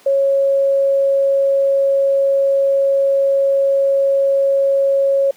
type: tone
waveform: sine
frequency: 550 Hz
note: C#5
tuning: 14 cents flat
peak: -11 dBFS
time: 0.06-5.31 s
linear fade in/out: 5 ms
effects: pink hiss -48 dBFS RMS until 5.36 s + high-pass 300 Hz 12 dB/octave